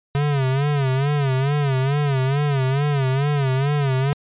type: tone with vibrato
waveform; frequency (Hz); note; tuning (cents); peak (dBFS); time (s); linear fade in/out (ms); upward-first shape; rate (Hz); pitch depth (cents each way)
square; 138.59; C#3; 0; -18; 0.15-4.13; 0; sine; 2.3; 110
effects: resampled to 8000 Hz